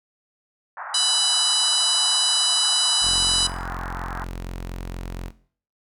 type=band-pass noise; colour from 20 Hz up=pink; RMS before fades=-34 dBFS; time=0.77-4.24 s; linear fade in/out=2 ms; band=740 to 1700 Hz; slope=48 dB/octave
type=harmonic tone; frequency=992 Hz; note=B5; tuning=7 cents sharp; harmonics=3 / 4 / 5 / 6 / 7 / 8 / 9 / 10; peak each=-25 / -23 / -25 / -31 / -31 / -31 / -30 / -29 dBFS; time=0.94-3.47 s; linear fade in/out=5 ms
type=tone; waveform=sawtooth; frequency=44.23 Hz; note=F1; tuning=23 cents sharp; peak=-26 dBFS; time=3.01-5.32 s; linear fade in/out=50 ms
effects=noise-tail reverb RT60 0.5 s tail -17 dB re dry